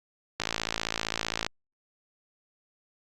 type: click train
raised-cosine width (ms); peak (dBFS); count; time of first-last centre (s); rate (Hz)
0.2; -10; 60; 0.4-1.465; 55.4
effects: Opus 48 kbps